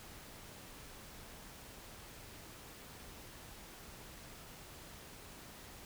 silence, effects pink hiss -53 dBFS RMS until 5.85 s

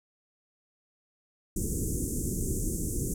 pink band-stop noise, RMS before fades -30 dBFS, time 1.56-3.14 s, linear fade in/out 5 ms, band 420 to 6700 Hz, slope 48 dB/octave, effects low-pass 11000 Hz 12 dB/octave

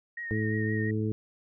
sine tone with vibrato, 1864.7 Hz, A#6, in tune, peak -34 dBFS, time 0.17-0.91 s, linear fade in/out 5 ms, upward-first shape triangle, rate 5.8 Hz, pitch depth 34 cents each way
harmonic tone, 108.2 Hz, A2, 29 cents flat, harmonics 1 / 2 / 3 / 4, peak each -29 / -32 / -34 / -35 dBFS, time 0.31-1.12 s, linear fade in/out 0 ms
effects none

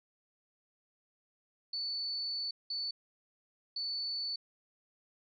sine tone bursts at uneven times, 4478 Hz, C#8, 17 cents sharp, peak -34 dBFS, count 3, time 1.73-2.51 / 2.7-2.91 / 3.76-4.36 s, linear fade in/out 5 ms, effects none

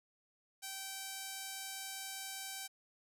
sawtooth tone with band-pass filter, 775 Hz, G5, 20 cents flat, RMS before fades -45 dBFS, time 0.62-2.68 s, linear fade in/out 20 ms, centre 9400 Hz, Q 0.61, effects none

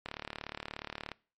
click train, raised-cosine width 0.3 ms, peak -22 dBFS, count 40, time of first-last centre 0.06-1.117 s, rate 36.9 Hz, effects noise-tail reverb RT60 0.4 s tail -23 dB re dry + MP3 48 kbps

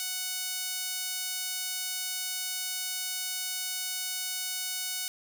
sawtooth tone with high-pass filter, 740 Hz, F#5, in tune, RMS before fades -34 dBFS, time 0-5.08 s, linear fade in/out 0 ms, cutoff 4100 Hz, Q 0.62, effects none

